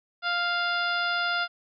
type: harmonic tone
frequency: 698.5 Hz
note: F5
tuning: in tune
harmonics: 1 / 2 / 3 / 4 / 5 / 6 / 7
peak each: -32 / -26 / -38 / -36 / -35 / -41 / -37 dBFS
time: 0.22-1.48 s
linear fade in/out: 50 ms
effects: none